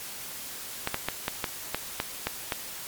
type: clicks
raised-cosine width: 0.3 ms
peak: -10 dBFS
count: 9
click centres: 0.874 / 0.944 / 1.086 / 1.281 / 1.442 / 1.746 / 2.001 / 2.27 / 2.522 s
effects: white hiss -39 dBFS RMS until 2.87 s + MP3 96 kbps